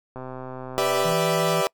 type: click train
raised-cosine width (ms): 1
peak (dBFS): -22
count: 126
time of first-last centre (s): 0.16-1.129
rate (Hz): 129
type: chord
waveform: 30% pulse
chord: E minor seventh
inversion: first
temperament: equal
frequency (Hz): 392 / 493.9 / 587.3 / 659.3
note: G4 / B4 / D5 / E5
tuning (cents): 0 / 0 / 0 / 0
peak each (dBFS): -24 / -24 / -23 / -24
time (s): 0.78-1.67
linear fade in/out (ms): 0
type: tone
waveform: triangle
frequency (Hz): 164.81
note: E3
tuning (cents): 0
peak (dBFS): -25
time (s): 1.04-1.62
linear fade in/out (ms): 20
effects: noise-tail reverb RT60 0.1 s tail -26 dB re dry